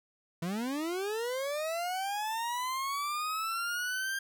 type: linear sweep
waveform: 40% pulse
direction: up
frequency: 160.6 to 1600 Hz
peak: -31 dBFS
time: 0.42-4.19 s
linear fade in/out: 5 ms
effects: none